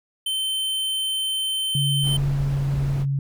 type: tone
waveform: square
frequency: 3090 Hz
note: G7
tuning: 26 cents flat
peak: -23 dBFS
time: 0.26-2.17 s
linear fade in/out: 5 ms
type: tone with pitch glide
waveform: sine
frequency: 141.1 to 138.44 Hz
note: C#3 to C#3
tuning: +31 to -2 cents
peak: -20 dBFS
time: 1.75-3.19 s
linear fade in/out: 2 ms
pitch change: -33 cents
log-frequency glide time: 1.87-2.69 s
type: noise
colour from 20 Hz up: brown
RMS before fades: -30 dBFS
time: 2.02-3.06 s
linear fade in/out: 50 ms
effects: none